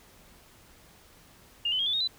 sine tone with pitch steps, 2824 / 3027 / 3244 / 3477 / 3726 / 3994 Hz, F7 / F#7 / G#7 / A7 / A#7 / B7, +19 / +39 / -41 / -21 / -2 / +19 cents, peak -25 dBFS, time 1.65-2.076 s, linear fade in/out 5 ms, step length 71 ms, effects pink hiss -56 dBFS RMS until 2.18 s

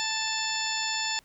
harmonic tone with a mistuned harmonic, 882 Hz, A5, 4 cents sharp, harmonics 1 / 2 / 3 / 4 / 5 / 6 / 8, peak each -35 / -35 / -35 / -35 / -35 / -35 / -35 dBFS, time 0-1.19 s, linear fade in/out 0 ms, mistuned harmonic 8, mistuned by +15 cents, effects pink hiss -62 dBFS RMS until 1.24 s

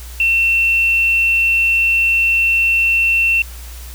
sine tone, 2700 Hz, E7, 41 cents sharp, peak -11 dBFS, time 0.2-3.42 s, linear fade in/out 2 ms, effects added 60 Hz sine -30 dBFS peak until 3.94 s + white hiss -38 dBFS RMS until 3.94 s

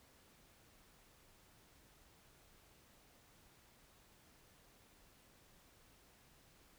silence, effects pink hiss -67 dBFS RMS until 6.78 s

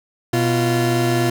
30% pulse tone pair together, 123.5 / 346.3 Hz, B2 / F4, 0 / -15 cents, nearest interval octave + tritone, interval 1785 cents, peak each -16 dBFS, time 0.33-1.3 s, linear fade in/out 5 ms, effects none

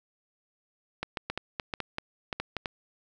clicks, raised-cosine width 0.3 ms, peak -15 dBFS, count 12, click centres 1.03 / 1.172 / 1.3 / 1.376 / 1.598 / 1.738 / 1.803 / 1.984 / 2.328 / 2.4 / 2.567 / 2.658 s, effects none

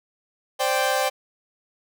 sawtooth chord, C suspended second, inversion none, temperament equal, 523.3 / 587.3 / 784 Hz, C5 / D5 / G5, 0 / 0 / 0 cents, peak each -21 / -22 / -20 dBFS, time 0.59-1.1 s, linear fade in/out 20 ms, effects none

